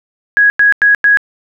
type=tone bursts; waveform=sine; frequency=1661.2 Hz; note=G#6; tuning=in tune; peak=-5 dBFS; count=4; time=0.37-1.172 s; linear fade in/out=0 ms; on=130 ms; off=94 ms; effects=none